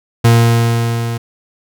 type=tone with level ramp; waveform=40% pulse; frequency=116.54 Hz; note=A#2; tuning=in tune; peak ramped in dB=-4 to -17 dBFS; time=0.24-1.18 s; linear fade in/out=10 ms; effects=none